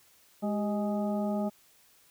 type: harmonic tone with a mistuned harmonic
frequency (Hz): 207.7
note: G#3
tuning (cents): 0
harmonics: 1 / 2 / 3 / 4 / 6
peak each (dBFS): -29 / -39 / -34 / -39 / -47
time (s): 0.42-1.5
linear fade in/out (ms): 20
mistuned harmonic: 2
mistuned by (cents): -98
effects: white hiss -62 dBFS RMS until 2.1 s